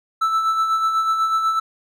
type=tone with tremolo; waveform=triangle; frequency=1318.5 Hz; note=E6; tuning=in tune; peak=-13 dBFS; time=0.21-1.6 s; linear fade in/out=10 ms; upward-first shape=sine; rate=8.1 Hz; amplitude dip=45%; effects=none